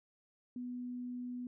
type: tone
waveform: sine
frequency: 246.9 Hz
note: B3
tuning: in tune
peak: -39 dBFS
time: 0.56-1.47 s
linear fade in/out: 2 ms
effects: none